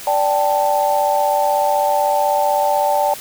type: chord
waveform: sine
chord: D suspended fourth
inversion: none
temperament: equal with one note detuned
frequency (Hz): 584.3 / 784 / 880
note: D5 / G5 / A5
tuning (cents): -9 / 0 / 0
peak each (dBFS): -18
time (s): 0.07-3.14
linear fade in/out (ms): 2
effects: white hiss -33 dBFS RMS until 3.2 s